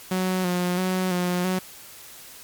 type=tone with vibrato; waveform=sawtooth; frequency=182 Hz; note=F#3; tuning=28 cents flat; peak=-18 dBFS; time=0.11-1.59 s; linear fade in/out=5 ms; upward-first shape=square; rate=1.5 Hz; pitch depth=32 cents each way; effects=white hiss -44 dBFS RMS until 2.43 s + MP3 96 kbps